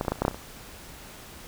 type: clicks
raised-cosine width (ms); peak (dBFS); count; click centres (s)
1; -12 / -22 / -10 / -11 / -29 / -30 / -9 / -8 / -8 / -26 / -23; 11; 0.011 / 0.05 / 0.082 / 0.12 / 0.157 / 0.187 / 0.22 / 0.251 / 0.281 / 0.312 / 0.345
effects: pink hiss -45 dBFS RMS until 1.47 s